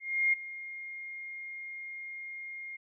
sine tone with ADSR envelope, 2130 Hz, C7, 30 cents sharp, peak -22 dBFS, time 0-2.77 s, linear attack 330 ms, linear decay 12 ms, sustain -17 dB, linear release 14 ms, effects none

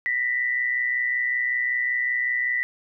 sine tone pair together, 1850.7 / 1976 Hz, A#6 / B6, -13 / 0 cents, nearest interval minor second, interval 113 cents, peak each -30 / -22 dBFS, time 0.06-2.63 s, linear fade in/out 0 ms, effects none

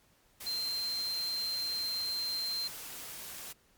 sine tone in noise, 4146 Hz, C8, 17 cents flat, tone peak -32 dBFS, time 0.46-2.68 s, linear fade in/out 10 ms, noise white, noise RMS -44 dBFS, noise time 0.4-3.53 s, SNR +9 dB, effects pink hiss -67 dBFS RMS until 3.77 s + MP3 96 kbps

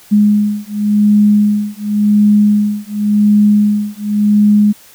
sine beating tone pair, 207.7 / 208.61 Hz, G#3 / G#3, 0 / +8 cents, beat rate 0.91 Hz, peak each -11 dBFS, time 0.11-4.73 s, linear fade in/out 20 ms, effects white hiss -42 dBFS RMS until 4.94 s

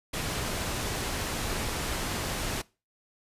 pink low-pass noise, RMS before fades -32 dBFS, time 0.13-2.62 s, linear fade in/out 10 ms, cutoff 12000 Hz, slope 12 dB/octave, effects noise-tail reverb RT60 0.3 s tail -22 dB re dry + resampled to 32000 Hz

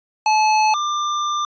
square tone pair in turn, 862 / 1190.7 Hz, A5 / D6, -36 / +23 cents, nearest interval tritone, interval 559 cents, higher second, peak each -14 / -20 dBFS, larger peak first, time 0.26-0.74 / 0.74-1.45 s, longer second, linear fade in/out 2 ms, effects resampled to 16000 Hz

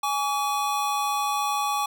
square tone pair together, 830.6 / 1140.1 Hz, G#5 / C#6, 0 / +48 cents, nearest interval perfect fourth, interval 548 cents, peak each -27 dBFS, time 0.03-1.86 s, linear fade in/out 5 ms, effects none

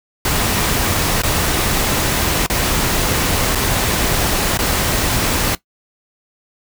pink noise with dropouts, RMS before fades -17 dBFS, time 0.25-5.55 s, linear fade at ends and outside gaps 2 ms, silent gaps 1.22-1.234 / 2.464-2.499 / 3.55-3.555 / 4.574-4.589 s, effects noise-tail reverb RT60 0.1 s tail -17 dB re dry

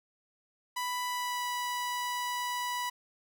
sawtooth tone with pitch glide, 990 to 982.6 Hz, B5 to B5, +4 to -9 cents, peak -28 dBFS, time 0.76-2.9 s, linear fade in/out 10 ms, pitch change -13 cents, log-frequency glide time 1.04-1.44 s, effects none

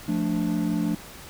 triangle chord, D minor, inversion first, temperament equal, 174.61 / 220 / 293.7 Hz, F3 / A3 / D4, 0 / 0 / 0 cents, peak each -25 dBFS, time 0.08-0.95 s, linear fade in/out 5 ms, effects pink hiss -43 dBFS RMS until 1.29 s

